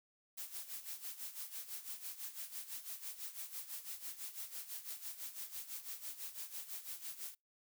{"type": "noise with tremolo", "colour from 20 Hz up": "blue", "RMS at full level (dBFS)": -44, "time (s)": [0.37, 7.35], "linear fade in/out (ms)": 10, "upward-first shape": "sine", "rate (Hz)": 6, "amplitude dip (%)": 75, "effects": ["noise-tail reverb RT60 0.2 s tail -26 dB re dry"]}